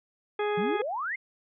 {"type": "harmonic tone", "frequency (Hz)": 416.3, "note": "G#4", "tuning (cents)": 4, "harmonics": [1, 2, 3, 4, 5, 6, 8], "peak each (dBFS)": [-27, -33, -37, -39, -41, -43, -45], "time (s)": [0.39, 0.82], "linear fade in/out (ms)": 5}
{"type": "exponential sweep", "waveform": "sine", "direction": "up", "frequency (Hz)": [164.9, 2186], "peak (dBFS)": -29, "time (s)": [0.57, 1.16], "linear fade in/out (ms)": 10}
{"effects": []}